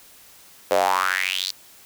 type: tone with high-pass filter sweep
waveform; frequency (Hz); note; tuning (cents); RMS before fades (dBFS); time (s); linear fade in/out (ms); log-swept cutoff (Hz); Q
square; 46.65; F#1; +15; -22; 0.71-1.51; 0; 520 to 4600; 5.5
effects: white hiss -49 dBFS RMS until 1.85 s